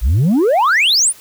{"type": "exponential sweep", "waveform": "sine", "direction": "up", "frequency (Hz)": [50.8, 10550], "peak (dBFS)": -7, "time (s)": [0.01, 1.13], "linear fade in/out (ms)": 50, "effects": ["tanh soft clip ceiling -9 dBFS", "white hiss -42 dBFS RMS until 1.2 s"]}